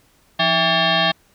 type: tone with frequency modulation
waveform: sine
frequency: 1283 Hz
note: E6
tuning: 47 cents flat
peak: -14 dBFS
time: 0.39-1.12 s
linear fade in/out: 10 ms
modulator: 485 Hz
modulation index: 5.5
effects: pink hiss -57 dBFS RMS until 1.34 s